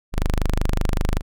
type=tone; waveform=sawtooth; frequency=25.26 Hz; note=G#0; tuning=47 cents flat; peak=-14 dBFS; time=0.12-1.22 s; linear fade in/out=50 ms; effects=none